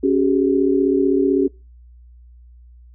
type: chord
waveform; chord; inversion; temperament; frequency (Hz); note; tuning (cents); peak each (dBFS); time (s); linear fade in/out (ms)
sine; C# suspended fourth; none; equal with one note detuned; 277.2 / 379.5 / 415.3; C#4 / F#4 / G#4; 0 / +44 / 0; -17 / -17 / -21; 0.03-1.48; 10
effects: noise-tail reverb RT60 0.3 s tail -25 dB re dry + added 60 Hz sine -42 dBFS peak until 2.94 s